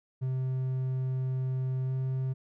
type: tone with pitch glide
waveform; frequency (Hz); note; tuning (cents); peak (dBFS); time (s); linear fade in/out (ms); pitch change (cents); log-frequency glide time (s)
triangle; 130 to 131.13; C3 to C3; -11 to +4; -26; 0.21-2.34; 20; +15; 1.85-1.92
effects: none